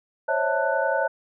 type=tone cluster; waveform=sine; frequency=532 / 563 / 654 / 890 / 1486 Hz; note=C5 / C#5 / E5 / A5 / F#6; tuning=+29 / +27 / -14 / +20 / +7 cents; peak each=-27 dBFS; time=0.28-1.08 s; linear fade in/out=10 ms; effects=none